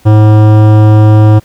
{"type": "tone with hard clipping", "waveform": "sine", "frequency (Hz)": 107.1, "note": "A2", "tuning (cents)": -46, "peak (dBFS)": -3, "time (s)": [0.05, 1.4], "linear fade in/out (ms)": 20, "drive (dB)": 16, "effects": ["pink hiss -44 dBFS RMS until 1.44 s"]}